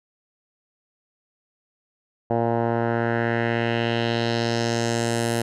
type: tone with low-pass filter sweep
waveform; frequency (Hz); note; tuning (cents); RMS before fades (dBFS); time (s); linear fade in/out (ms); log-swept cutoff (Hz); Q
10% pulse; 116.54; A#2; 0; -23; 2.3-5.42; 5; 780 to 11000; 2.1
effects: none